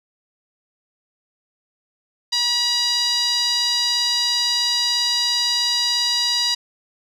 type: tone with band-pass filter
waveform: sawtooth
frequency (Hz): 963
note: B5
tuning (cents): -44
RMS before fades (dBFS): -20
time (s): 2.32-6.55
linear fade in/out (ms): 10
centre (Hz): 4500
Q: 6.1
effects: none